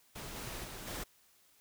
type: noise with level steps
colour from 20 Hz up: pink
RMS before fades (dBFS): -45 / -43 / -46 / -41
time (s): 0.15-1.04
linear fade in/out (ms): 10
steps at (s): 0.36 / 0.64 / 0.87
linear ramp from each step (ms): 2
effects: white hiss -67 dBFS RMS until 1.6 s